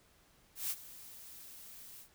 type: noise with ADSR envelope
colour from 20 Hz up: blue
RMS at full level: -35 dBFS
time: 0.55-2.09 s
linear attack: 150 ms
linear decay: 49 ms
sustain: -17 dB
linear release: 90 ms
effects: pink hiss -67 dBFS RMS until 2.14 s